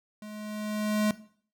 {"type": "tone with level ramp", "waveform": "square", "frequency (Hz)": 211.8, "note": "G#3", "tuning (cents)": 34, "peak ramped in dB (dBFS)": [-41, -22], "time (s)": [0.22, 1.11], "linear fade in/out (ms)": 2, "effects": ["noise-tail reverb RT60 0.5 s tail -17 dB re dry"]}